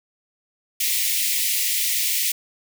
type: high-pass noise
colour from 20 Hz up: white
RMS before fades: -22 dBFS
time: 0.8-2.32 s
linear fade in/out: 5 ms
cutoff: 1900 Hz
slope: 96 dB/octave
effects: none